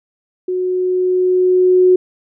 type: tone with level ramp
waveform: sine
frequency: 366.5 Hz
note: F#4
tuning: 16 cents flat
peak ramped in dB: -16 to -6 dBFS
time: 0.48-1.96 s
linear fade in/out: 5 ms
effects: none